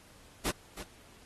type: noise with echo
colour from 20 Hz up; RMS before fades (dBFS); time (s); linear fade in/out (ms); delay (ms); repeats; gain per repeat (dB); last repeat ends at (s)
pink; -32; 0.45-0.51; 5; 320; 1; -11; 0.83
effects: pink hiss -58 dBFS RMS until 1.25 s + AAC 32 kbps